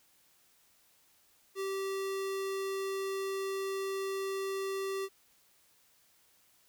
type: tone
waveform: square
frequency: 388.3 Hz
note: G4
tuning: 16 cents flat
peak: -34 dBFS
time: 1.55-5.09 s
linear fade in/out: 50 ms
effects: white hiss -67 dBFS RMS until 6.68 s